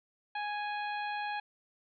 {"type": "harmonic tone", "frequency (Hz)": 830.6, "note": "G#5", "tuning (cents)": 0, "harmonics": [1, 2, 3, 4, 5], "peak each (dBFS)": [-35, -40, -43, -49, -51], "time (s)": [0.35, 1.4], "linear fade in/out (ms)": 5, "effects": []}